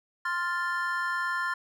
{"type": "chord", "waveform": "triangle", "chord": "F major", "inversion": "second", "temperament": "equal", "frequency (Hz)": [1046.5, 1396.9, 1760], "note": ["C6", "F6", "A6"], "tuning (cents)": [0, 0, 0], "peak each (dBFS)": -30, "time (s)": [0.25, 1.54], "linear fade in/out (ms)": 5, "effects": []}